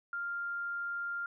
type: tone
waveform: sine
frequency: 1396.9 Hz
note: F6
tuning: in tune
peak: -34 dBFS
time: 0.13-1.26 s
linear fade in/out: 2 ms
effects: none